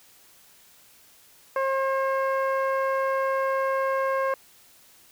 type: tone with low-pass filter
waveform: 15% pulse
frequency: 536 Hz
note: C5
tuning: 42 cents sharp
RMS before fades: -25 dBFS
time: 1.56-4.34 s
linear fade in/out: 2 ms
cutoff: 1200 Hz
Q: 0.77
effects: white hiss -55 dBFS RMS until 5.11 s